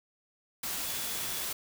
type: tone in noise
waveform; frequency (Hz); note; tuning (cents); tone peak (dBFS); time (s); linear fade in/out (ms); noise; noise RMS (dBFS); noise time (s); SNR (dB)
sine; 3425; A7; -47; -46; 0.85-1.44; 5; white; -35; 0.63-1.53; -14
effects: none